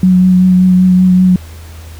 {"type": "tone with vibrato", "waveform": "sine", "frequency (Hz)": 183.6, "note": "F#3", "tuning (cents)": -13, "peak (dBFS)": -4, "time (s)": [0.03, 1.36], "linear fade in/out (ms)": 2, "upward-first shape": "triangle", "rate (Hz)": 5.2, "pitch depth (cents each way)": 20, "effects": ["added 81 Hz sine -28 dBFS peak until 1.99 s", "pink hiss -38 dBFS RMS until 1.99 s"]}